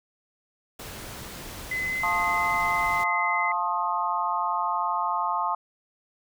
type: noise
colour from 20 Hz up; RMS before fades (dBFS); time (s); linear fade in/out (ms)
pink; -39; 0.79-3.04; 5
type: tone with pitch glide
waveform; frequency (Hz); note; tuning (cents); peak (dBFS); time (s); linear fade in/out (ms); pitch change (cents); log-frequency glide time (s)
sine; 2030 to 2057; B6 to C7; +47 to -30; -26; 1.71-3.52; 5; +23; 1.86-2.02
type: chord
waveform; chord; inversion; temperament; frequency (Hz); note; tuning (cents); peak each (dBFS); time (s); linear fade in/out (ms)
sine; F dominant seventh; none; equal with one note detuned; 698.5 / 880 / 1067.3 / 1244.5; F5 / A5 / C6 / Eb6; 0 / 0 / +34 / 0; -32 / -28 / -28 / -30; 2.03-5.55; 5
effects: none